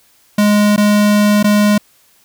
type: tone with dropouts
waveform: square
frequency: 207.7 Hz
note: G#3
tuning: in tune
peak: -9 dBFS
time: 0.38-1.78 s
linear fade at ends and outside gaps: 5 ms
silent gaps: 0.763-0.777 / 1.429-1.442 s
effects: white hiss -52 dBFS RMS until 2.24 s